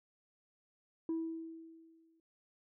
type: tone with exponential decay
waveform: sine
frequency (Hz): 326.4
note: E4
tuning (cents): -17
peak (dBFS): -30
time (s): 1.09-2.2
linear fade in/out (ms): 2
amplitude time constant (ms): 240
effects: tanh soft clip ceiling -31 dBFS